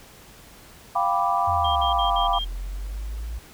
sine chord, G dominant seventh, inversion third, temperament equal with one note detuned, 698.5 / 786.3 / 987.8 / 1174.7 Hz, F5 / G5 / B5 / D6, 0 / +5 / 0 / 0 cents, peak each -25 dBFS, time 0.95-2.39 s, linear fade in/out 10 ms
sine linear two-way sweep, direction down then up, 89.1 to 38.89 to 57.5 Hz, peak -28 dBFS, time 1.47-3.39 s, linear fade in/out 10 ms, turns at 2.26 s
sine tone bursts, 3203 Hz, G7, 37 cents sharp, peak -27 dBFS, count 5, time 1.64-2.448 s, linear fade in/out 10 ms, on 120 ms, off 52 ms
effects pink hiss -48 dBFS RMS until 3.53 s

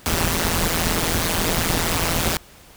pink noise with amplitude modulation, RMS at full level -17 dBFS, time 0.06-2.37 s, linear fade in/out 0 ms, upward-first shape sine, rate 167 Hz, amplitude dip 95%, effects pink hiss -47 dBFS RMS until 2.76 s

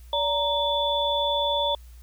sine tone cluster, 576 / 931 / 3467 Hz, D5 / A#5 / A7, -34 / -2 / -26 cents, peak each -26 dBFS, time 0.13-1.75 s, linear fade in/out 2 ms, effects added 60 Hz sine -43 dBFS peak until 2.02 s + white hiss -59 dBFS RMS until 2.02 s

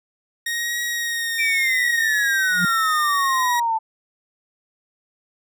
sawtooth tone with vibrato, 1864.7 Hz, A#6, in tune, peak -19 dBFS, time 0.46-3.6 s, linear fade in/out 5 ms, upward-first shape triangle, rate 0.71 Hz, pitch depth 37 cents each way
sine exponential sweep, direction down, 2361 to 877 Hz, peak -18 dBFS, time 1.38-3.79 s, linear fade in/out 20 ms
sine tone with exponential growth, 178.9 Hz, F3, 42 cents sharp, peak -17 dBFS, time 2.48-2.65 s, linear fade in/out 2 ms, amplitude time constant 35 ms
effects none

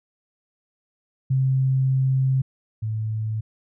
sine tone pair in turn, 132.3 / 109.37 Hz, C3 / A2, +20 / -10 cents, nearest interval minor third, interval 330 cents, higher first, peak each -17 / -23 dBFS, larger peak first, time 1.3-2.42 / 2.82-3.41 s, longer first, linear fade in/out 10 ms, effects none

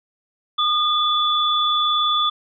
sine tone pair together, 1220 / 3459 Hz, D#6 / A7, -34 / -30 cents, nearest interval octave + tritone, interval 1804 cents, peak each -19 dBFS, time 0.58-2.3 s, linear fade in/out 10 ms, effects none

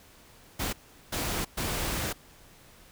pink noise bursts at uneven times, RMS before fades -31 dBFS, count 3, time 0.59-0.73 / 1.12-1.45 / 1.57-2.13 s, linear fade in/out 10 ms, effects pink hiss -55 dBFS RMS until 2.91 s

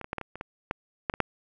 clicks, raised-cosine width 0.5 ms, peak -23 / -22 / -15 / -17 / -21 / -24 / -20 / -13 / -11 / -17 / -7 dBFS, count 11, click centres 0.013 / 0.044 / 0.131 / 0.183 / 0.213 / 0.356 / 0.411 / 0.711 / 1.098 / 1.139 / 1.203 s, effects none

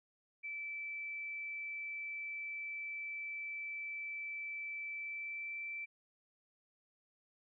sine tone with pitch glide, 2320 to 2333 Hz, D7 to D7, -22 to -12 cents, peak -40 dBFS, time 0.43-5.86 s, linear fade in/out 20 ms, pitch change +10 cents, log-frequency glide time 4.93-5.57 s, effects none

